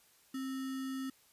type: tone with sample-and-hold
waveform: sine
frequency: 265.1 Hz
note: C4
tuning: 23 cents sharp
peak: -36 dBFS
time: 0.34-1.1 s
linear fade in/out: 5 ms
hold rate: 1575 Hz
effects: white hiss -66 dBFS RMS until 1.32 s + resampled to 32000 Hz